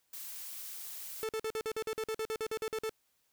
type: noise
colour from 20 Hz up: blue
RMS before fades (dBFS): -44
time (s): 0.13-1.24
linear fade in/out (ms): 5
type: tone bursts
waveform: 45% pulse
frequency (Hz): 440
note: A4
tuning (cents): 0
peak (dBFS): -33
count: 16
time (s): 1.23-2.894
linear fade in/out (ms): 0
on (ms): 59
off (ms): 48
effects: white hiss -75 dBFS RMS until 3.32 s